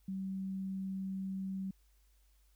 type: tone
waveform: sine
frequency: 191.5 Hz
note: G3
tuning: 40 cents flat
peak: -36 dBFS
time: 0.08-1.71 s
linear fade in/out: 5 ms
effects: added 50 Hz sine -65 dBFS peak until 2.55 s + white hiss -75 dBFS RMS until 2.55 s